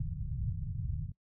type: low-pass noise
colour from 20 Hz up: white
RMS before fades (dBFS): -36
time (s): 0-1.12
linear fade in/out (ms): 5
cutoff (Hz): 150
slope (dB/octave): 48
effects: noise-tail reverb RT60 0.1 s tail -23 dB re dry